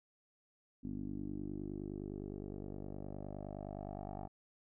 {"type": "tone with low-pass filter sweep", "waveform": "10% pulse", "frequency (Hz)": 49.69, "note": "G1", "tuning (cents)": 24, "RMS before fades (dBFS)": -44, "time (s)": [0.83, 4.28], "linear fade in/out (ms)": 20, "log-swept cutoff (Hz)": [260, 770], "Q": 4.2, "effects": []}